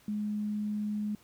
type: tone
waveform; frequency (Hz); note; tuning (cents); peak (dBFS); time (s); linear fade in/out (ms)
sine; 209.7; G#3; +17; -30; 0.08-1.15; 2
effects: pink hiss -61 dBFS RMS until 1.23 s + high-pass 60 Hz 12 dB/octave